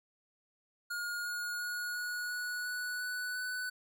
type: tone with pitch steps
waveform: square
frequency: 1430 / 1439.1 / 1448.3 / 1457.5 / 1466.8 / 1476.2 / 1485.6 / 1495 Hz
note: F6 / F#6 / F#6 / F#6 / F#6 / F#6 / F#6 / F#6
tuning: +41 / -48 / -37 / -26 / -15 / -4 / +7 / +17 cents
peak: -36 dBFS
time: 0.9-3.7 s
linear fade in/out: 10 ms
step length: 350 ms
effects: none